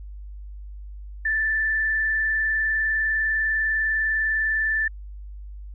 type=tone with vibrato; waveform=sine; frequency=1760 Hz; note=A6; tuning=in tune; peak=-20 dBFS; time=1.25-4.88 s; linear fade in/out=5 ms; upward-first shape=sine; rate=20 Hz; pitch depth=28 cents each way; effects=added 50 Hz sine -35 dBFS peak until 5.74 s